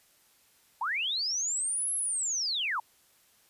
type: linear two-way sweep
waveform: sine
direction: up then down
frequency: 830.6 to 11175 to 830.6 Hz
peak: -28 dBFS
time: 0.81-2.8 s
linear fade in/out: 5 ms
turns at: 1.94 s
effects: white hiss -64 dBFS RMS until 3.49 s + resampled to 32000 Hz